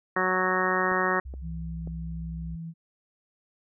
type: harmonic tone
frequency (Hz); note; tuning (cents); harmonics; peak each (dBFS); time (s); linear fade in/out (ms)
185; F#3; 0; 1 / 2 / 3 / 4 / 5 / 6 / 7 / 8 / 9 / 10; -34 / -30 / -33 / -34 / -34 / -29 / -32 / -35 / -33 / -29; 0.16-1.2; 5
type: clicks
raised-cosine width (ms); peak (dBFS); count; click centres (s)
2; -29; 3; 0.918 / 1.339 / 1.874
type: tone with pitch glide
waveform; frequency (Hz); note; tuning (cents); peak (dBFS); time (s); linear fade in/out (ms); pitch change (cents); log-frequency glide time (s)
sine; 65.41 to 62.64; C2 to B1; 0 to +25; -35; 1.25-2.56; 10; -75; 1.41-1.81
type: tone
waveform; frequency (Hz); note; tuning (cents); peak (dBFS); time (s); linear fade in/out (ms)
sine; 164.81; E3; 0; -34; 1.41-2.74; 50
effects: none